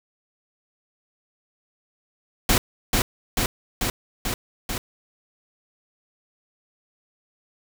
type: noise with echo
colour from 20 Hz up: pink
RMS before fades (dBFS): -18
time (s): 2.49-2.58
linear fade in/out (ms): 2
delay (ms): 440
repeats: 5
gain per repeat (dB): -2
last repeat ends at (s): 4.78
effects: none